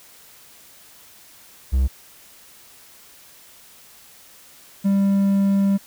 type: tone pair in turn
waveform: triangle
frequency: 65.41 / 197.37 Hz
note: C2 / G3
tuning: 0 / +12 cents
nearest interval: octave + perfect fifth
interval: 1912 cents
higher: second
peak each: -13 dBFS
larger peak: neither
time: 1.72-1.88 / 4.84-5.78 s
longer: second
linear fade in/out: 20 ms
effects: white hiss -48 dBFS RMS until 5.86 s